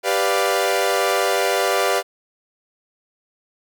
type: chord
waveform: sawtooth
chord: G dominant seventh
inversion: none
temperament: equal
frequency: 392 / 493.9 / 587.3 / 698.5 Hz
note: G4 / B4 / D5 / F5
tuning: 0 / 0 / 0 / 0 cents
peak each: -19 dBFS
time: 0.03-2.03 s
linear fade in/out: 50 ms
effects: none